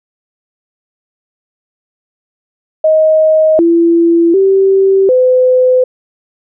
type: tone with pitch steps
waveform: sine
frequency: 628 / 336.9 / 387.1 / 508 Hz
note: D#5 / E4 / G4 / B4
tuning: +16 / +38 / -22 / +49 cents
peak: -5 dBFS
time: 2.84-5.84 s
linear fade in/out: 5 ms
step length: 750 ms
effects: none